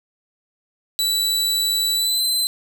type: tone with pitch glide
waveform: sawtooth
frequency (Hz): 3951 to 4057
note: B7 to B7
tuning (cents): 0 to +46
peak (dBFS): -15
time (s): 0.99-2.47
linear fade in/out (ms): 0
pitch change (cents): +46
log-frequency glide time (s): 1.95-2.24
effects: none